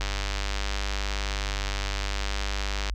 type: click train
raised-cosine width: 0.2 ms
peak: -13 dBFS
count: 288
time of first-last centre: 0.01-2.897 s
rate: 99.4 Hz
effects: added 50 Hz sine -28 dBFS peak until 2.94 s